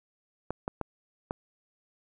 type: clicks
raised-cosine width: 1 ms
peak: -17 dBFS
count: 4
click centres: 0.506 / 0.679 / 0.813 / 1.309 s
effects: none